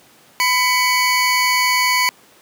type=tone pair together; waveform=25% pulse; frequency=1000 / 2245 Hz; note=B5 / C#7; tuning=+21 / +21 cents; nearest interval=octave + major second; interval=1400 cents; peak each=-13 dBFS; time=0.4-2.09 s; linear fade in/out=0 ms; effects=pink hiss -49 dBFS RMS until 2.41 s + high-pass 200 Hz 12 dB/octave